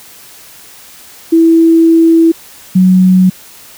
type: tone pair in turn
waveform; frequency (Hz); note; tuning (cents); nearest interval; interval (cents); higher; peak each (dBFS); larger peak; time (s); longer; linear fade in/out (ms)
sine; 328.9 / 185.23; E4 / F#3; -4 / +2; minor seventh; 994; first; -3; neither; 1.32-2.32 / 2.75-3.3; first; 10
effects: white hiss -36 dBFS RMS until 3.77 s